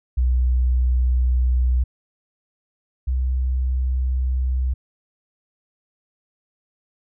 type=tone pair in turn; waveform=sine; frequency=62.3 / 63.94 Hz; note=B1 / C2; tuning=+16 / -39 cents; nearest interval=unison; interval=45 cents; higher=second; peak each=-15 / -18 dBFS; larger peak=first; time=0.17-1.84 / 3.07-4.74 s; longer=neither; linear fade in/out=10 ms; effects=none